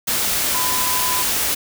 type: tone in noise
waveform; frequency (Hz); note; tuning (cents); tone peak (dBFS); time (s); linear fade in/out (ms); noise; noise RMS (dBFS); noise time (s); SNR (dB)
sine; 1004; B5; +28; -24; 0.54-1.23; 10; white; -20; 0.07-1.55; -7
effects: none